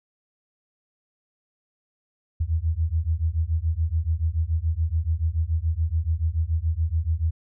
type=beating tone pair; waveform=sine; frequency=77.78 / 84.78 Hz; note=D#2 / E2; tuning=0 / +49 cents; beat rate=7 Hz; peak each=-24 dBFS; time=2.4-7.31 s; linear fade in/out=10 ms; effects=none

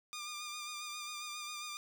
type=tone with vibrato; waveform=10% pulse; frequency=1205 Hz; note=D6; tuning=44 cents sharp; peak=-33 dBFS; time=0.13-1.77 s; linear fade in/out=0 ms; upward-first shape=sine; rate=7.4 Hz; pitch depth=30 cents each way; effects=none

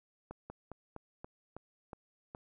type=slowing click train; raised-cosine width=1 ms; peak=-30 dBFS; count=8; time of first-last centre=0.31-2.349 s; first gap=190 ms; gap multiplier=1.14; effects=none

